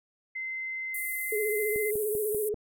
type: tone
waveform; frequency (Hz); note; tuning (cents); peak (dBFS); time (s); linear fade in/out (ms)
sine; 2068; C7; -21; -32; 0.35-1.91; 10
type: band-pass noise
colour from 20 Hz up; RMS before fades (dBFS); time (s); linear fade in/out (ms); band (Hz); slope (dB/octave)
white; -37; 0.94-2.49; 5; 9000 to 16000; 48
type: tone with vibrato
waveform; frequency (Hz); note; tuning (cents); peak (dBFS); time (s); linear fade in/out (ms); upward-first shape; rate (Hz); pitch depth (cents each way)
sine; 424.1; G#4; +36; -27; 1.32-2.54; 5; sine; 15; 53
type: click train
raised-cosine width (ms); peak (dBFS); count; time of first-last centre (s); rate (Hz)
2; -27; 5; 1.76-2.543; 5.11
effects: none